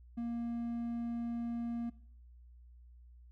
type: tone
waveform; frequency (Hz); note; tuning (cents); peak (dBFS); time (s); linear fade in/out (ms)
triangle; 234.7; A#3; +12; -33; 0.17-1.9; 10
effects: noise-tail reverb RT60 0.6 s tail -20 dB re dry + added 60 Hz sine -54 dBFS peak until 3.31 s